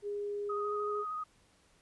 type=tone with pitch glide; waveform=sine; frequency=409.6 to 415.6 Hz; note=G#4 to G#4; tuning=-24 to +1 cents; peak=-34 dBFS; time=0.02-1.05 s; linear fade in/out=50 ms; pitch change=+25 cents; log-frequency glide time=0.58-0.72 s
type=tone with vibrato; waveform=sine; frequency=1250 Hz; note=D#6; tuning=8 cents sharp; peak=-35 dBFS; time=0.49-1.24 s; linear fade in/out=10 ms; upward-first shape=square; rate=13 Hz; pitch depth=15 cents each way
effects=pink hiss -67 dBFS RMS until 1.81 s + resampled to 24000 Hz